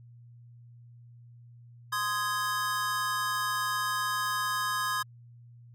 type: chord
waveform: square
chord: Ab major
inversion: first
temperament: just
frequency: 1038.3 / 1245.9 / 1661.2 Hz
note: C6 / Eb6 / Ab6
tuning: -14 / +2 / 0 cents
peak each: -33 / -33 / -33 dBFS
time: 1.92-5.03 s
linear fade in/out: 10 ms
effects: added 119 Hz sine -49 dBFS peak until 5.74 s + MP3 64 kbps